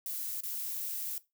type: noise with dropouts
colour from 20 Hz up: violet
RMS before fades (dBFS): -37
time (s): 0.06-1.18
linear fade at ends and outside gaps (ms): 1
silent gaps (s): 0.407-0.435
effects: noise-tail reverb RT60 0.2 s tail -17 dB re dry